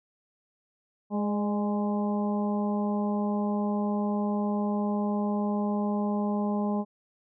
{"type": "harmonic tone with a mistuned harmonic", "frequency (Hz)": 207.2, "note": "G#3", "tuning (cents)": -4, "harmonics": [1, 2, 3, 4, 5], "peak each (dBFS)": [-26, -35, -36, -36, -40], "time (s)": [1.1, 6.85], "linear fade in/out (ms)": 50, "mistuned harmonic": 3, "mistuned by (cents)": -32, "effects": []}